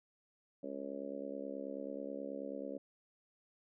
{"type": "harmonic tone", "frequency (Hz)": 69.3, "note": "C#2", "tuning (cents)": 0, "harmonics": [3, 4, 5, 6, 7, 8, 9], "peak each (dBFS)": [-50, -45, -52, -51, -48, -45, -55], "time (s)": [0.63, 2.78], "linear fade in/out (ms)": 5, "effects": []}